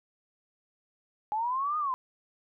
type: linear two-way sweep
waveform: sine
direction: up then down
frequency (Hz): 830.6 to 1244.5 to 997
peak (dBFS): -27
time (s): 1.32-1.94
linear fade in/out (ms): 0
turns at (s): 1.78
effects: none